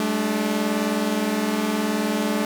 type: chord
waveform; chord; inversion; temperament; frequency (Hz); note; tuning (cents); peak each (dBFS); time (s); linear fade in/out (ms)
sawtooth; G suspended second; none; equal with one note detuned; 196 / 215.5 / 293.7; G3 / A3 / D4; 0 / -36 / 0; -25 / -19 / -23; 0-2.45; 2
effects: none